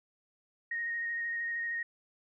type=tone with vibrato; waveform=sine; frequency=1864.7 Hz; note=A#6; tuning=in tune; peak=-32 dBFS; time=0.71-1.83 s; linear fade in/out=5 ms; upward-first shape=square; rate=13 Hz; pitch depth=11 cents each way; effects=none